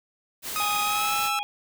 white noise, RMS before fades -33 dBFS, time 0.42-1.31 s, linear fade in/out 50 ms
sawtooth tone with pitch glide, 1252 to 1325.7 Hz, D#6 to E6, +10 to +9 cents, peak -22 dBFS, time 0.56-1.39 s, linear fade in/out 0 ms, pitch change +99 cents, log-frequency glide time 0.82-1.17 s
harmonic tone, 824 Hz, G#5, 14 cents flat, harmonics 1 / 3 / 4, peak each -29 / -34 / -35 dBFS, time 0.6-1.43 s, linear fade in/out 0 ms
effects none

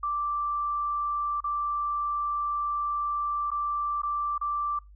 sine tone with dropouts, 1173 Hz, D6, 2 cents flat, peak -26 dBFS, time 0.03-4.79 s, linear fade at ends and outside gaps 5 ms, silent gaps 1.405-1.441 / 3.505-3.515 / 4.019-4.032 / 4.38-4.412 s, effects noise-tail reverb RT60 0.2 s tail -24 dB re dry + added 50 Hz sine -48 dBFS peak until 4.95 s

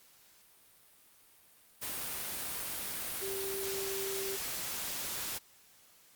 sine tone in noise, 389.5 Hz, G4, 11 cents flat, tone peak -37 dBFS, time 3.21-4.37 s, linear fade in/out 20 ms, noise white, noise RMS -38 dBFS, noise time 1.81-5.39 s, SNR -2 dB, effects white hiss -62 dBFS RMS until 6.15 s + Opus 48 kbps

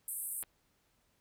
pink band-pass noise, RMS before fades -40 dBFS, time 0.08-0.43 s, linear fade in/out 0 ms, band 8300 to 14000 Hz, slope 96 dB/octave
clicks, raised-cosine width 0.3 ms, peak -33 dBFS, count 2, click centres 0.428 / 0.437 s
effects pink hiss -74 dBFS RMS until 1.2 s

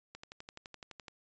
click train, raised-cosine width 0.2 ms, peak -29 dBFS, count 12, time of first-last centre 0.15-1.082 s, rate 11.8 Hz, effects resampled to 16000 Hz

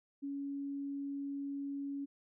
sine tone, 280 Hz, C#4, 18 cents sharp, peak -37 dBFS, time 0.22-2.06 s, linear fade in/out 20 ms, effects none

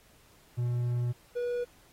triangle tone pair in turn, 121.3 / 485.2 Hz, B2 / B4, -31 / -31 cents, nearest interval 2 octaves, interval 2400 cents, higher second, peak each -25 / -27 dBFS, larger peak first, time 0.57-1.13 / 1.35-1.65 s, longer first, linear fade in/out 20 ms, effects pink hiss -61 dBFS RMS until 1.92 s + AAC 48 kbps

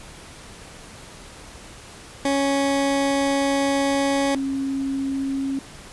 20% pulse / sine tone pair in turn, 277.2 / 271.8 Hz, C#4 / C#4, 0 / -34 cents, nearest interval unison, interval 34 cents, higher first, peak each -14 / -22 dBFS, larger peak first, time 2.25-4.35 / 4.35-5.59 s, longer first, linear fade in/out 2 ms, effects pink hiss -42 dBFS RMS until 5.92 s + resampled to 24000 Hz

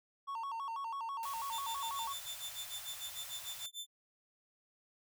triangle tone with vibrato, 1005 Hz, B5, 30 cents sharp, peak -36 dBFS, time 0.27-2.14 s, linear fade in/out 20 ms, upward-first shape square, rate 6.1 Hz, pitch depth 170 cents each way
white band-stop noise, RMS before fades -48 dBFS, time 1.23-3.66 s, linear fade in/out 0 ms, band 150 to 560 Hz, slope 48 dB/octave
sawtooth tone with tremolo, 3540 Hz, A7, 10 cents sharp, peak -37 dBFS, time 1.52-3.87 s, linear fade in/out 10 ms, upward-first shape sine, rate 6.7 Hz, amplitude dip 100%
effects none

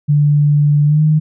sine tone with pitch glide, 146.83 to 154.13 Hz, D3 to D#3, 0 to -16 cents, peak -8 dBFS, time 0.08-1.2 s, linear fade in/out 20 ms, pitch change +84 cents, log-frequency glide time 0.85-1.02 s, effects none

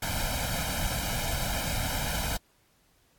pink noise with comb filter, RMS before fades -30 dBFS, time 0.02-2.37 s, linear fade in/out 5 ms, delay 1.3 ms, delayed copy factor +0.85, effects pink hiss -66 dBFS RMS until 3.18 s + AAC 64 kbps

